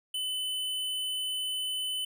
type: tone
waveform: square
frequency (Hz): 3018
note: F#7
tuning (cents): +34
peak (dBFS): -31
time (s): 0.14-2.05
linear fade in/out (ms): 5
effects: none